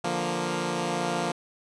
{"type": "chord", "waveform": "10% pulse", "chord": "Bb major", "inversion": "first", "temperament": "equal", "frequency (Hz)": [146.83, 174.61, 233.1], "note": ["D3", "F3", "Bb3"], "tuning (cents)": [0, 0, 0], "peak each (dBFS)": [-26, -21, -23], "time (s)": [0.04, 1.32], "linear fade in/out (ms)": 5, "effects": ["resampled to 22050 Hz"]}